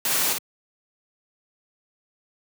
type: noise with echo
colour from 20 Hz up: white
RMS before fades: -24 dBFS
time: 0.05-0.33 s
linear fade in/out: 2 ms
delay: 53 ms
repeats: 1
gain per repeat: -4 dB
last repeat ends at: 0.383 s
effects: high-pass 150 Hz 12 dB/octave